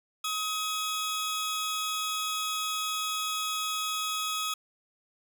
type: tone pair together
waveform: sawtooth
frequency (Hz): 1266 / 3363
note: D#6 / G#7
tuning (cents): +30 / +21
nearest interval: octave + perfect fourth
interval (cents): 1691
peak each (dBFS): -28 / -30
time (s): 0.24-4.54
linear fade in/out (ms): 5
effects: none